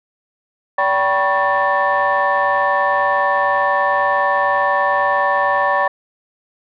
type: tone cluster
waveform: sine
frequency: 575 / 773 / 976 / 1105 / 1778 Hz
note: D5 / G5 / B5 / C#6 / A6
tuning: -37 / -24 / -21 / -6 / +18 cents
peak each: -19 dBFS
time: 0.78-5.88 s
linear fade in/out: 5 ms
effects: tanh soft clip ceiling -6 dBFS